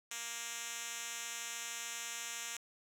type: tone with band-pass filter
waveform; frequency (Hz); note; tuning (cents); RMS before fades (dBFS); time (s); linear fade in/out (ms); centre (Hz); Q
5% pulse; 233.7; A#3; +5; -43; 0.11-2.57; 2; 6600; 1.1
effects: none